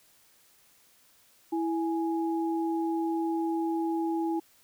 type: tone pair together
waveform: sine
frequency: 329.6 / 832.9 Hz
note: E4 / G#5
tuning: 0 / +5 cents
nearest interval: octave + major third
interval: 1605 cents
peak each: -27 / -34 dBFS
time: 1.52-4.4 s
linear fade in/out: 10 ms
effects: white hiss -62 dBFS RMS until 4.63 s